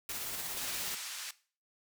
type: noise with tremolo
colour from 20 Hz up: white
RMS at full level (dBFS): -38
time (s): 0.09-0.95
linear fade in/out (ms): 2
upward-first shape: sine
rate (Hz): 17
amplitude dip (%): 25
type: band-pass noise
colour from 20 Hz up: white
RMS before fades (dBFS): -42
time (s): 0.57-1.31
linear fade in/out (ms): 5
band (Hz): 1300 to 7900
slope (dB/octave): 12
effects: noise-tail reverb RT60 0.4 s tail -18 dB re dry